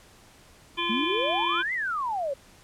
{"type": "harmonic tone", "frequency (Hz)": 343.6, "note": "F4", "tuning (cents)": -28, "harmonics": [1, 3, 5, 7, 9, 10], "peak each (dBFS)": [-34, -30, -39, -31, -32, -34], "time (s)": [0.77, 1.63], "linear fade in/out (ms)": 20}
{"type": "exponential two-way sweep", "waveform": "sine", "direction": "up then down", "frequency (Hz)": [207.7, 2093, 528], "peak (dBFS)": -26, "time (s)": [0.89, 2.34], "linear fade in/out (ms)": 10, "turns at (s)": 1.73}
{"effects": ["pink hiss -54 dBFS RMS until 2.63 s", "low-pass 11000 Hz 12 dB/octave"]}